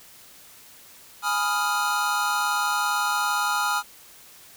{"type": "chord", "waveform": "square", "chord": "F half-diminished seventh", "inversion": "first", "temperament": "equal", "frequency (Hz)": [830.6, 987.8, 1244.5, 1396.9], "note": ["Ab5", "Cb6", "Eb6", "F6"], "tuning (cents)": [0, 0, 0, 0], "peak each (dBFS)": [-29, -31, -28, -27], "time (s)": [1.22, 3.83], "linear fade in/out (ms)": 50, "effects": ["white hiss -49 dBFS RMS until 4.56 s"]}